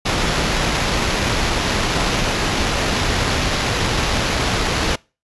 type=noise with sample-and-hold; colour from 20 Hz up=pink; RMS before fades=-19 dBFS; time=0.05-4.96 s; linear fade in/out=10 ms; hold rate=8820 Hz; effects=noise-tail reverb RT60 0.3 s tail -24 dB re dry + resampled to 24000 Hz